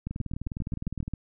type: two click trains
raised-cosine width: 5 ms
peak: -21 / -19 dBFS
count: 20 / 9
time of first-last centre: 0.11-1.079 / 0.07-1.137 s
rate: 19.6 / 7.5 Hz
effects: none